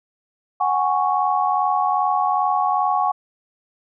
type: chord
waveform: sine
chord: F# suspended second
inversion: none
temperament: equal with one note detuned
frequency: 740 / 822.5 / 1108.7 Hz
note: F#5 / G#5 / C#6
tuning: 0 / -17 / 0 cents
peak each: -21 dBFS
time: 0.6-3.12 s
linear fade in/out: 10 ms
effects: none